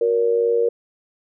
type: tone with amplitude modulation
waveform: sine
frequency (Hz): 468.4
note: A#4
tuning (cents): +8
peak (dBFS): -12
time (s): 0.01-0.69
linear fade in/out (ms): 5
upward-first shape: sine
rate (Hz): 103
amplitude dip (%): 70
effects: none